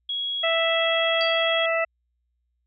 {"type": "tone with pitch glide", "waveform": "sine", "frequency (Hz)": [3322, 3303], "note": ["G#7", "G#7"], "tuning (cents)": [0, -10], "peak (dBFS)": -25, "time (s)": [0.09, 1.66], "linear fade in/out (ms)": 5, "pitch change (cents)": -10, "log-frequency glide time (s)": [0.35, 0.59]}
{"type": "harmonic tone", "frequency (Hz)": 659.3, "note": "E5", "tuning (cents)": 0, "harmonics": [1, 2, 3, 4], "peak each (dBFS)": [-23, -29, -27, -29], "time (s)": [0.43, 1.85], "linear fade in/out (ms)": 10}
{"type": "tone with exponential decay", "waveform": "sine", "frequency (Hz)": 4643, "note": "D8", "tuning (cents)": -21, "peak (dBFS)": -26, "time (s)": [1.21, 1.48], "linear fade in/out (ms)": 0, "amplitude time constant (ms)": 58}
{"effects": ["added 60 Hz sine -70 dBFS peak until 2.66 s"]}